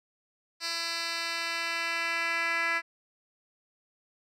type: tone with band-pass filter sweep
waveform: 10% pulse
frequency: 334.5 Hz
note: E4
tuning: 25 cents sharp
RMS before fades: -31 dBFS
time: 0.6-2.82 s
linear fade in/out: 50 ms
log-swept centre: 4400 to 2100 Hz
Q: 2.1
effects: none